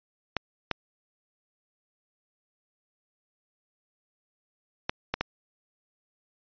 clicks, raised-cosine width 0.3 ms, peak -10 dBFS, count 5, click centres 0.367 / 0.713 / 4.895 / 5.14 / 5.21 s, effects resampled to 11025 Hz

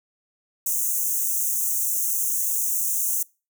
white high-pass noise, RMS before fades -24 dBFS, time 0.66-3.23 s, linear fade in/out 5 ms, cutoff 6000 Hz, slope 96 dB/octave, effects noise-tail reverb RT60 0.3 s tail -24 dB re dry

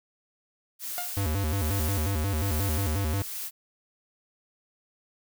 blue noise with tremolo, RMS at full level -34 dBFS, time 0.79-3.51 s, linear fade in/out 50 ms, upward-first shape sine, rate 1.2 Hz, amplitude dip 55%
sawtooth tone with exponential decay, 710 Hz, F5, 28 cents sharp, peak -25 dBFS, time 0.98-1.17 s, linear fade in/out 0 ms, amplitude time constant 40 ms
square tone with vibrato, 87.31 Hz, F2, in tune, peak -26 dBFS, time 1.17-3.22 s, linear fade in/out 0 ms, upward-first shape square, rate 5.6 Hz, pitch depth 220 cents each way
effects none

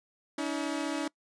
sawtooth tone pair together, 285.1 / 320 Hz, C#4 / D#4, +49 / +49 cents, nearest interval major second, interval 200 cents, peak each -29 / -30 dBFS, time 0.38-1.08 s, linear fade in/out 5 ms, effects noise-tail reverb RT60 0.1 s tail -24 dB re dry + resampled to 22050 Hz

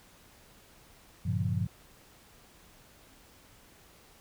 sine chord, G half-diminished seventh, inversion none, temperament equal with one note detuned, 98 / 116.54 / 141.18 / 174.61 Hz, G2 / Bb2 / Db3 / F3, 0 / 0 / +32 / 0 cents, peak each -31 / -33 / -35 / -34 dBFS, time 1.25-1.67 s, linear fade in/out 10 ms, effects pink hiss -58 dBFS RMS until 4.2 s

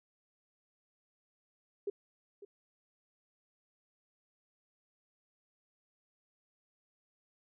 sine tone with echo, 403.9 Hz, G#4, 48 cents flat, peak -32 dBFS, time 1.87-1.9 s, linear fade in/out 5 ms, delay 550 ms, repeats 1, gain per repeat -15 dB, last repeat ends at 2.45 s, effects none

